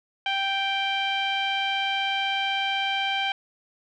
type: tone with low-pass filter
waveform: sawtooth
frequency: 784 Hz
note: G5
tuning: in tune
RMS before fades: -26 dBFS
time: 0.26-3.32 s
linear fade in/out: 2 ms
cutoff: 2900 Hz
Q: 5.7
effects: none